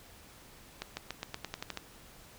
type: accelerating click train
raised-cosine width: 0.2 ms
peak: -19 dBFS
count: 10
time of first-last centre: 0.82-1.773 s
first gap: 150 ms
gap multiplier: 0.91
effects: pink hiss -55 dBFS RMS until 2.38 s